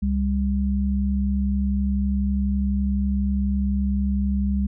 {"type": "tone pair together", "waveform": "sine", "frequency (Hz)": [67.96, 199.8], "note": ["C#2", "G3"], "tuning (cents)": [-34, 33], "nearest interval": "octave + perfect fifth", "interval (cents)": 1867, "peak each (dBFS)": -22, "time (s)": [0.02, 4.67], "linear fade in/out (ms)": 10, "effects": []}